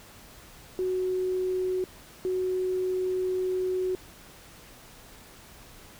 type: tone bursts at uneven times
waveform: sine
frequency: 370 Hz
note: F#4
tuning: in tune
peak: -25 dBFS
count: 2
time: 0.79-1.84 / 2.25-3.95 s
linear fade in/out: 0 ms
effects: pink hiss -50 dBFS RMS until 5.99 s